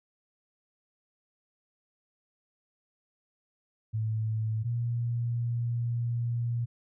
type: tone pair in turn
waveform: sine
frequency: 110 / 118.51 Hz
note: A2 / A#2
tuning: 0 / +29 cents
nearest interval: minor second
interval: 129 cents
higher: second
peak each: -27 dBFS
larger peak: neither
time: 3.93-4.64 / 4.64-6.66 s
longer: second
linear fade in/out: 20 ms
effects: none